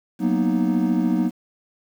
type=chord; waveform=triangle; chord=B major seventh; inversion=second; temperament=equal; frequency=185 / 233.1 / 246.9 / 311.1 Hz; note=F#3 / A#3 / B3 / D#4; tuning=0 / 0 / 0 / 0 cents; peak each=-21 dBFS; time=0.19-1.31 s; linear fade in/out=50 ms; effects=tanh soft clip ceiling -6 dBFS + 8-bit